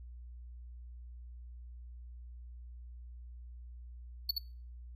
square tone with echo, 4452 Hz, C#8, 7 cents sharp, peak -28 dBFS, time 4.29-4.31 s, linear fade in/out 5 ms, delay 73 ms, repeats 1, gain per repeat -3 dB, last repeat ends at 4.383 s, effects noise-tail reverb RT60 0.4 s tail -22 dB re dry + added 60 Hz sine -46 dBFS peak until 4.95 s

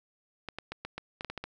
clicks, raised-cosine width 0.3 ms, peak -21 dBFS, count 10, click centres 0.487 / 0.586 / 0.72 / 0.85 / 0.98 / 1.209 / 1.247 / 1.3 / 1.377 / 1.44 s, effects none

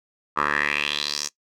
10% pulse tone with band-pass filter sweep, 73.42 Hz, D2, in tune, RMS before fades -25 dBFS, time 0.36-1.29 s, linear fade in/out 20 ms, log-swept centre 1200 to 6300 Hz, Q 4.1, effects noise-tail reverb RT60 0.1 s tail -20 dB re dry

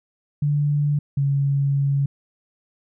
sine tone pair in turn, 146.1 / 139.65 Hz, D3 / C#3, -9 / +13 cents, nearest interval minor second, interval 78 cents, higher first, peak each -17 dBFS, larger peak neither, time 0.42-0.99 / 1.17-2.06 s, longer second, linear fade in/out 5 ms, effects none

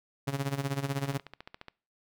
sawtooth tone with tremolo, 138.59 Hz, C#3, in tune, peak -23 dBFS, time 0.27-1.18 s, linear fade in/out 10 ms, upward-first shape sine, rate 16 Hz, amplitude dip 80%
click train, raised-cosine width 0.3 ms, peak -27 dBFS, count 13, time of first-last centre 0.85-1.683 s, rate 14.4 Hz
effects noise-tail reverb RT60 0.4 s tail -24 dB re dry

